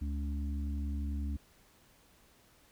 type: harmonic tone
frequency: 71.3 Hz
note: C#2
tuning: 49 cents sharp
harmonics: 1 / 3 / 4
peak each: -33 / -43 / -45 dBFS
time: 0.01-1.37 s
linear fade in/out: 10 ms
effects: pink hiss -64 dBFS RMS until 2.71 s